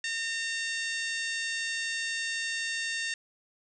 harmonic tone with a mistuned harmonic, 912 Hz, A#5, 38 cents flat, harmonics 2 / 3 / 4 / 5 / 6 / 7 / 8 / 9, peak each -33 / -37 / -39 / -41 / -43 / -44 / -45 / -46 dBFS, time 0.04-3.14 s, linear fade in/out 2 ms, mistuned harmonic 8, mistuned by -29 cents, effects none

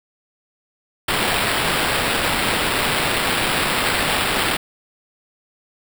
violet noise with sample-and-hold, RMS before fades -20 dBFS, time 1.08-4.57 s, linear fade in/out 5 ms, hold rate 6300 Hz, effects none

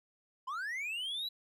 triangle linear sweep, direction up, 987.8 to 3997 Hz, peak -34 dBFS, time 0.47-1.29 s, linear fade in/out 10 ms, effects none

